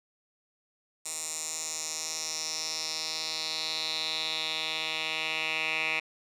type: tone with band-pass filter sweep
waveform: 10% pulse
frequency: 158.1 Hz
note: D#3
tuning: 28 cents sharp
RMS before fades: -33 dBFS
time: 1.05-6 s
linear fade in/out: 10 ms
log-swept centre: 7900 to 2500 Hz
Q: 3.8
effects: none